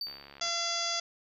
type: tone with exponential decay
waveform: triangle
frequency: 4600 Hz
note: D8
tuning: 37 cents flat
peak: -30 dBFS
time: 0.01-0.39 s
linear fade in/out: 2 ms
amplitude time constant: 82 ms
type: click train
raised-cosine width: 0.3 ms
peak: -32 dBFS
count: 30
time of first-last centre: 0.07-0.482 s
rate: 70.4 Hz
type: harmonic tone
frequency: 682 Hz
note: F5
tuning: 41 cents flat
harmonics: 1 / 2 / 3 / 4 / 5 / 6 / 7 / 8 / 9 / 10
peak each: -39 / -39 / -41 / -45 / -37 / -46 / -34 / -42 / -37 / -45 dBFS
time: 0.41-1 s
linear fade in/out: 5 ms
effects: none